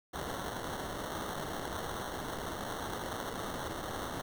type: noise with sample-and-hold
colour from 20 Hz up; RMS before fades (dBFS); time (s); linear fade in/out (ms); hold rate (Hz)
white; -39; 0.13-4.22; 10; 2450
effects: none